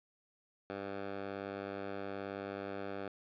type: tone with band-pass filter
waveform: 10% pulse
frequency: 98.9 Hz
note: G2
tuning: 16 cents sharp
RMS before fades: -42 dBFS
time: 0.7-3.08 s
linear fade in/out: 0 ms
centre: 780 Hz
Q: 0.59
effects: resampled to 11025 Hz + 12-bit